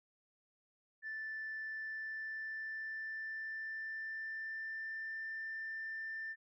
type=tone with pitch glide; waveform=sine; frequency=1760 to 1783.5 Hz; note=A6 to A6; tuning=0 to +23 cents; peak=-39 dBFS; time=1.02-6.36 s; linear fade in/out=50 ms; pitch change=+23 cents; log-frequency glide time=1.58-5.23 s; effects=tanh soft clip ceiling -36 dBFS